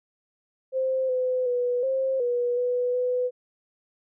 sine tone with pitch steps, 523 / 508 / 490.8 / 530 / 485.4 / 493.3 / 498.5 Hz, C5 / B4 / B4 / C5 / B4 / B4 / B4, -1 / +49 / -11 / +22 / -30 / -2 / +16 cents, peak -22 dBFS, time 0.72-3.31 s, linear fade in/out 50 ms, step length 370 ms, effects none

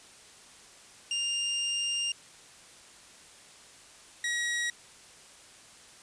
sawtooth tone pair in turn, 2803 / 1906.6 Hz, F7 / A#6, +6 / +39 cents, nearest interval perfect fifth, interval 667 cents, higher first, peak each -25 dBFS, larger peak neither, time 1.11-2.12 / 4.24-4.7 s, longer first, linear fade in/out 2 ms, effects white hiss -53 dBFS RMS until 6.02 s + resampled to 22050 Hz

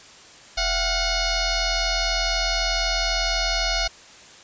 sine tone with frequency modulation, 2190 Hz, C#7, 22 cents flat, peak -20 dBFS, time 0.57-3.88 s, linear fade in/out 10 ms, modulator 716 Hz, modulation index 4.5, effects white hiss -46 dBFS RMS until 4.43 s + resampled to 16000 Hz

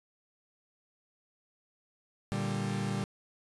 40% pulse chord, G minor, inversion first, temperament equal, 116.54 / 146.83 / 196 Hz, Bb2 / D3 / G3, 0 / 0 / 0 cents, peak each -35 / -36 / -33 dBFS, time 2.32-3.04 s, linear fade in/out 0 ms, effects resampled to 24000 Hz

